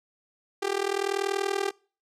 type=tone with amplitude modulation; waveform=sawtooth; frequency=395.6 Hz; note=G4; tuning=16 cents sharp; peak=-18 dBFS; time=0.62-1.71 s; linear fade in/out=10 ms; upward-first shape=sine; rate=40.6 Hz; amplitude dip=95%; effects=noise-tail reverb RT60 0.4 s tail -26 dB re dry + low-pass 9000 Hz 12 dB/octave